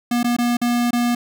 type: tone with dropouts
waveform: square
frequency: 240.3 Hz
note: B3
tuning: 47 cents flat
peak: -17 dBFS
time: 0.11-1.15 s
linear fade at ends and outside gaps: 5 ms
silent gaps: 0.231-0.243 / 0.366-0.385 / 0.57-0.615 / 0.908-0.93 s
effects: none